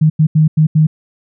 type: tone bursts at uneven times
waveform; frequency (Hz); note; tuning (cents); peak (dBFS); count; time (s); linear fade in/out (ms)
sine; 155.56; D#3; 0; -6; 5; 0.01-0.1 / 0.19-0.27 / 0.35-0.48 / 0.57-0.67 / 0.75-0.87; 10
effects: none